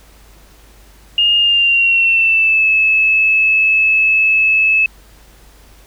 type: tone with pitch glide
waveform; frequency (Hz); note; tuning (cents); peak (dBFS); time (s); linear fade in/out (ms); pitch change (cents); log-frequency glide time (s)
sine; 2836 to 2601; F7 to E7; +26 to -24; -9; 1.18-4.86; 2; -150; 1.37-2.68
effects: added 50 Hz sine -43 dBFS peak until 5.86 s + pink hiss -47 dBFS RMS until 5.86 s